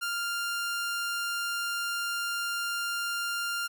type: tone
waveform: sawtooth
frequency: 1396.9 Hz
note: F6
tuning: in tune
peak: -26 dBFS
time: 0.01-3.68 s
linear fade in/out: 20 ms
effects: none